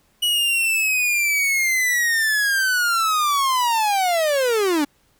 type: linear sweep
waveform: 45% pulse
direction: down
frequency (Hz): 2936 to 277.2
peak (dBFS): -17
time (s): 0.22-4.85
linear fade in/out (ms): 10
effects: pink hiss -61 dBFS RMS until 5.19 s